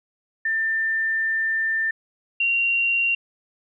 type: tone pair in turn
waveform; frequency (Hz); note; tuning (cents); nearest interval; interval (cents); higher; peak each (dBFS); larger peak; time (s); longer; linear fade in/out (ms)
sine; 1790 / 2758; A6 / F7; +29 / -22; perfect fifth; 749; second; -20 / -18; second; 0.45-1.91 / 2.4-3.15; first; 5
effects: none